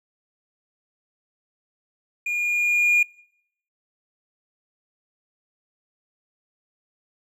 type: tone with level ramp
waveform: triangle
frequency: 2427 Hz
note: D#7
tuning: 44 cents flat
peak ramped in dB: -22 to -12 dBFS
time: 2.26-3.03 s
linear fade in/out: 5 ms
effects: noise-tail reverb RT60 0.7 s tail -24 dB re dry + tanh soft clip ceiling -9 dBFS